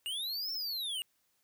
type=linear two-way sweep; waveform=square; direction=up then down; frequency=2794 to 5430 to 2794 Hz; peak=-35 dBFS; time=0.06-1.02 s; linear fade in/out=0 ms; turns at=0.52 s; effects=white hiss -75 dBFS RMS until 1.43 s